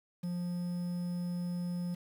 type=tone with quantisation; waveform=triangle; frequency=176.1 Hz; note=F3; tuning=15 cents sharp; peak=-31 dBFS; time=0.23-1.95 s; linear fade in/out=10 ms; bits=9; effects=none